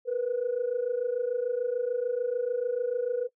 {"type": "tone pair together", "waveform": "sine", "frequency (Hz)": [470.9, 497.7], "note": ["A#4", "B4"], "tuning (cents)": [18, 13], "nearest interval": "minor second", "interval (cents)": 95, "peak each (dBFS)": [-29, -27], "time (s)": [0.05, 3.29], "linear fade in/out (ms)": 50, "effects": ["noise-tail reverb RT60 0.1 s tail -22 dB re dry", "tanh soft clip ceiling -21 dBFS"]}